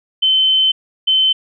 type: tone bursts at uneven times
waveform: sine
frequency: 3070 Hz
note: G7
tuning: 37 cents flat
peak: -10 dBFS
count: 2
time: 0.22-0.72 / 1.07-1.33 s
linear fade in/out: 10 ms
effects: none